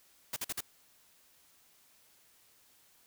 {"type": "noise bursts", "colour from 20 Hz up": "white", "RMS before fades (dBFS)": -36, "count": 4, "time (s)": [0.33, 0.607], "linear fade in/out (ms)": 5, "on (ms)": 34, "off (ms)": 47, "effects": ["white hiss -65 dBFS RMS until 3.06 s"]}